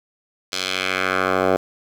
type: tone with band-pass filter sweep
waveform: 10% pulse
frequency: 93.4 Hz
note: F#2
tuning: 17 cents sharp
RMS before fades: -21 dBFS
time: 0.52-1.57 s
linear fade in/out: 10 ms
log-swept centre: 4700 to 670 Hz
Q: 1.4
effects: 7-bit